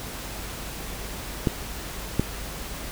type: clicks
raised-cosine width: 3 ms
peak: -7 dBFS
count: 2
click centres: 1.472 / 2.196 s
effects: added 50 Hz sine -38 dBFS peak until 2.91 s + pink hiss -36 dBFS RMS until 2.91 s